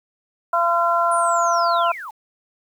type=harmonic tone; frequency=341.2 Hz; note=F4; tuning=40 cents flat; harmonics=2 / 3 / 4; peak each=-20 / -20 / -20 dBFS; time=0.53-1.92 s; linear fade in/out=5 ms
type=linear sweep; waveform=sine; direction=down; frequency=9560 to 773 Hz; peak=-30 dBFS; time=1.11-2.11 s; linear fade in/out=10 ms
effects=8-bit